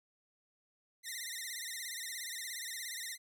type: tone with vibrato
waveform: 10% pulse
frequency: 1942 Hz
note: B6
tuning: 30 cents flat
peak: -31 dBFS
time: 1.03-3.18 s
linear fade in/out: 50 ms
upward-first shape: sine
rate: 17 Hz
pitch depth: 130 cents each way
effects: none